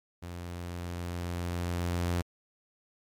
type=tone with level ramp; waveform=sawtooth; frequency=87.31 Hz; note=F2; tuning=in tune; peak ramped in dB=-35 to -23 dBFS; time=0.22-2.22 s; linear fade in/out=10 ms; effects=MP3 96 kbps